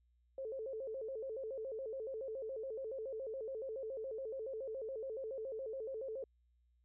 sine tone with vibrato, 484.8 Hz, B4, 32 cents flat, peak -40 dBFS, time 0.38-6.24 s, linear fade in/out 2 ms, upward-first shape square, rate 7.1 Hz, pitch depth 170 cents each way, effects added 60 Hz sine -70 dBFS peak until 6.84 s

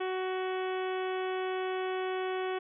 harmonic tone, 373.2 Hz, F#4, 15 cents sharp, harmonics 1 / 2 / 3 / 4 / 5 / 6 / 7 / 8 / 9, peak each -32 / -38 / -42 / -44 / -46 / -48 / -49 / -50 / -51 dBFS, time 0-2.59 s, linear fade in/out 10 ms, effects none

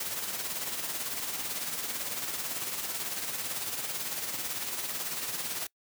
white noise with tremolo, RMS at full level -33 dBFS, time 0-5.67 s, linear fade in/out 5 ms, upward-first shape sine, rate 18 Hz, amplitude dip 45%, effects noise-tail reverb RT60 0.1 s tail -24 dB re dry + high-pass 100 Hz 12 dB/octave

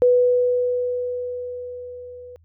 sine tone with level ramp, 493.9 Hz, B4, in tune, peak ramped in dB -11 to -37 dBFS, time 0.02-2.36 s, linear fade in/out 0 ms, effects added 82 Hz sine -52 dBFS peak until 2.44 s

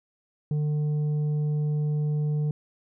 sine tone with tanh clipping, 150 Hz, D3, 37 cents sharp, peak -24 dBFS, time 0.51-2.51 s, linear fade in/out 2 ms, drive 5 dB, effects none

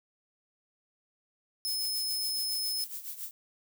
sawtooth tone, 5190 Hz, E8, 28 cents flat, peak -28 dBFS, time 1.65-2.84 s, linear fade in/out 0 ms
violet noise with tremolo, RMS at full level -37 dBFS, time 1.67-3.31 s, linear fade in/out 2 ms, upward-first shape triangle, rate 7.2 Hz, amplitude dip 80%
effects none

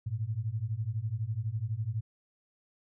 sine beating tone pair, 103.83 / 115.83 Hz, G#2 / A#2, 0 / -11 cents, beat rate 12 Hz, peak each -34 / -33 dBFS, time 0.06-2.01 s, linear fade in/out 10 ms, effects none

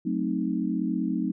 sine chord, F# diminished seventh, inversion none, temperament equal, 185 / 220 / 261.6 / 311.1 Hz, F#3 / A3 / C4 / Eb4, 0 / 0 / 0 / 0 cents, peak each -30 dBFS, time 0.05-1.32 s, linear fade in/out 10 ms, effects none

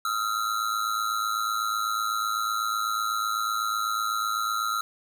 square ring-modulated tone, 1318.5 Hz, E6, in tune, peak -23 dBFS, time 0.05-4.81 s, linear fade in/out 0 ms, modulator 54 Hz, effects none

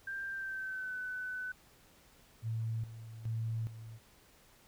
sine tone with pitch glide, 1583 to 1504.5 Hz, G6 to F#6, +17 to +28 cents, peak -37 dBFS, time 0.07-1.52 s, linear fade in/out 5 ms, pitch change -89 cents, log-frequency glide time 0.29-0.96 s
sine tone with tremolo, 112.7 Hz, A2, 42 cents sharp, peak -33 dBFS, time 2.42-4 s, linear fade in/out 50 ms, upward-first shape square, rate 1.2 Hz, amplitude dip 75%
effects pink hiss -63 dBFS RMS until 4.67 s

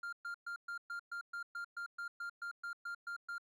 triangle tone bursts, 1396.9 Hz, F6, in tune, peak -38 dBFS, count 16, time 0.03-3.382 s, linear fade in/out 5 ms, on 97 ms, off 120 ms, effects none

